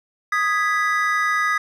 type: chord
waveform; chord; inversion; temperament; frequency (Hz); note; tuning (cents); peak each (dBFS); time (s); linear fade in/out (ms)
triangle; G# minor; second; equal; 1244.5 / 1661.2 / 1975.5; D#6 / G#6 / B6; 0 / 0 / 0; -19 / -22 / -21; 0.32-1.58; 5
effects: none